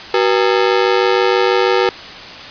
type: ring-modulated tone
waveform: sawtooth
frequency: 430 Hz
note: A4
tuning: 40 cents flat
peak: -4 dBFS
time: 0.14-1.89 s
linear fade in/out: 0 ms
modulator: 53.1 Hz
effects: white hiss -31 dBFS RMS until 2.5 s + resampled to 11025 Hz